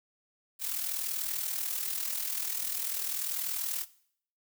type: noise with amplitude modulation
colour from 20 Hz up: blue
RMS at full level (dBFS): -31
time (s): 0.59-3.86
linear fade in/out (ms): 50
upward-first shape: sine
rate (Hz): 40.4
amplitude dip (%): 60
effects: noise-tail reverb RT60 0.6 s tail -18 dB re dry